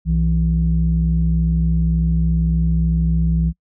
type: tone pair together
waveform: sine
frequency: 62.74 / 164.81 Hz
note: B1 / E3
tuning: +28 / 0 cents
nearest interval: octave + perfect fourth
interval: 1672 cents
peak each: -16 dBFS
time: 0.05-3.53 s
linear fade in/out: 50 ms
effects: noise-tail reverb RT60 0.1 s tail -26 dB re dry + tanh soft clip ceiling -7 dBFS